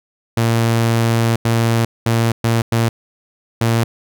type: tone bursts at uneven times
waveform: sawtooth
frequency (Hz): 115.2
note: A#2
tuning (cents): -20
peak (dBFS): -9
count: 6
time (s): 0.37-1.36 / 1.45-1.85 / 2.06-2.32 / 2.44-2.62 / 2.72-2.89 / 3.61-3.84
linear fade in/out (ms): 5
effects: none